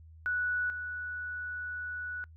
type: tone pair in turn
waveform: sine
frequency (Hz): 1475 / 1475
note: F#6 / F#6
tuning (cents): -6 / -6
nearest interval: unison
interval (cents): 0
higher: neither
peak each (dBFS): -28 / -35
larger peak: first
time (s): 0.26-0.7 / 0.7-2.24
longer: second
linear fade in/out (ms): 0
effects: noise-tail reverb RT60 0.1 s tail -24 dB re dry + added 80 Hz sine -50 dBFS peak until 2.36 s